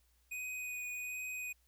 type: tone with vibrato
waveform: square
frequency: 2489 Hz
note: D#7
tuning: in tune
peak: -40 dBFS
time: 0.31-1.53 s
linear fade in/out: 10 ms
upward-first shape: sine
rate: 1.3 Hz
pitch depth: 13 cents each way
effects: added 60 Hz sine -70 dBFS peak until 1.67 s + white hiss -75 dBFS RMS until 1.67 s